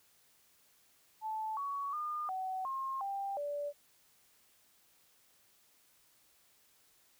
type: tone with pitch steps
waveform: sine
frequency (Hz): 873 / 1122 / 1213 / 753 / 1069 / 791 / 580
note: A5 / C#6 / D#6 / F#5 / C6 / G5 / D5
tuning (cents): -14 / +21 / -44 / +30 / +37 / +15 / -22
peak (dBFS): -35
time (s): 1.21-3.73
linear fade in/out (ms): 50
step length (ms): 360
effects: white hiss -68 dBFS RMS until 7.19 s